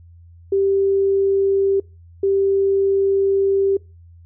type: tone bursts at uneven times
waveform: sine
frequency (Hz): 392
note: G4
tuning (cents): 0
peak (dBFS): -14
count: 2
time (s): 0.52-1.8 / 2.23-3.77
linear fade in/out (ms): 5
effects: noise-tail reverb RT60 0.3 s tail -25 dB re dry + added 85 Hz sine -42 dBFS peak until 4.25 s